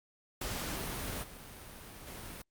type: noise with level steps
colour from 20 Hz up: pink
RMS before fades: -38 / -49 / -45 dBFS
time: 0.41-2.42 s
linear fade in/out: 5 ms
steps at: 1.22 / 2.06 s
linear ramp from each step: 20 ms
effects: Opus 48 kbps